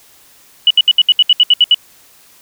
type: tone bursts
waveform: sine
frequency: 2946 Hz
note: F#7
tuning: 8 cents flat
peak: -4 dBFS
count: 11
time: 0.67-1.745 s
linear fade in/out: 2 ms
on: 35 ms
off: 69 ms
effects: white hiss -46 dBFS RMS until 2.41 s